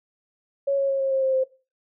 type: tone with pitch steps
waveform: sine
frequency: 555 / 549.6 / 544.2 / 538.9 / 533.6 / 528.4 / 523.2 Hz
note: C#5 / C#5 / C#5 / C#5 / C5 / C5 / C5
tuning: +2 / -15 / -32 / -49 / +34 / +17 / 0 cents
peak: -19 dBFS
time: 0.67-1.44 s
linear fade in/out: 10 ms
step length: 110 ms
effects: noise-tail reverb RT60 0.3 s tail -18 dB re dry